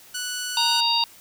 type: tone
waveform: 10% pulse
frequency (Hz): 1480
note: F#6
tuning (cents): 0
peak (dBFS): -19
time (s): 0.14-0.81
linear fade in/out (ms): 10
type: harmonic tone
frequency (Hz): 932.3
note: A#5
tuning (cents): 0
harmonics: 1 / 3 / 4 / 5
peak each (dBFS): -24 / -26 / -24 / -23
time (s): 0.57-1.04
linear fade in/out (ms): 2
effects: white hiss -49 dBFS RMS until 1.2 s